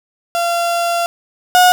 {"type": "tone pair in turn", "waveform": "35% pulse", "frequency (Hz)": [687, 725.3], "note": ["F5", "F#5"], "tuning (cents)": [-29, -35], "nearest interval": "minor second", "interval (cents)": 94, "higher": "second", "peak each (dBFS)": [-13, -5], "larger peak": "second", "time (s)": [[0.35, 1.06], [1.55, 1.72]], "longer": "first", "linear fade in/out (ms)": 0, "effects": []}